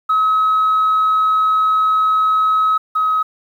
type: tone pair in turn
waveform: sine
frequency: 1280 / 1271.9 Hz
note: D#6 / D#6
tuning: +49 / +38 cents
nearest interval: unison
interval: 11 cents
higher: first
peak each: -10 / -12 dBFS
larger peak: first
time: 0.09-2.78 / 2.95-3.23 s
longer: first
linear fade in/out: 10 ms
effects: tanh soft clip ceiling -9 dBFS + 8-bit